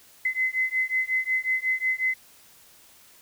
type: beating tone pair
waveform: sine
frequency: 2040 / 2045.5 Hz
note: C7 / C7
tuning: -44 / -40 cents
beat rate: 5.5 Hz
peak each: -26 dBFS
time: 0.25-2.14 s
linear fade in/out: 5 ms
effects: white hiss -54 dBFS RMS until 3.21 s